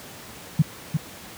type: tone with echo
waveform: sine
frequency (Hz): 154.2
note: D#3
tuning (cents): -15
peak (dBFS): -11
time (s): 0.59-0.62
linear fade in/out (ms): 5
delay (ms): 350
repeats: 1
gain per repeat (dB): -6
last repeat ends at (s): 0.97
effects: pink hiss -41 dBFS RMS until 1.37 s + high-pass 100 Hz 12 dB/octave